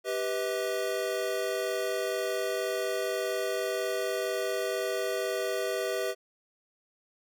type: chord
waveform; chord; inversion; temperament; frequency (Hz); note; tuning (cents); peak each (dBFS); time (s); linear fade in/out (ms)
square; G augmented; none; equal with one note detuned; 392 / 493.9 / 638.6; G4 / B4 / D#5; 0 / 0 / +45; -34; 0.04-6.15; 50
effects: none